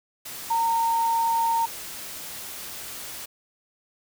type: tone in noise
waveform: sine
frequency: 918 Hz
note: A#5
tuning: 27 cents flat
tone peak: -20 dBFS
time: 0.5-1.66 s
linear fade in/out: 10 ms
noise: white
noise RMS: -37 dBFS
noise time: 0.25-3.26 s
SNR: +14 dB
effects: none